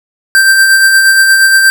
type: tone with tremolo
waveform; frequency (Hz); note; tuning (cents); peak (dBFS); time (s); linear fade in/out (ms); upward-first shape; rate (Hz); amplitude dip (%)
square; 1568; G6; 0; -3; 0.35-1.7; 0; sine; 8.5; 35
effects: none